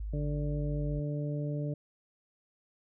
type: tone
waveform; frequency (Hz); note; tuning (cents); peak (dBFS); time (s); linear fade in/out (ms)
sine; 51.91; G#1; 0; -34; 0-1; 5
type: harmonic tone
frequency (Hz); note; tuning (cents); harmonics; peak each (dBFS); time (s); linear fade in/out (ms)
146.83; D3; 0; 1 / 2 / 3 / 4; -32 / -39 / -43 / -42; 0.13-1.74; 5
effects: none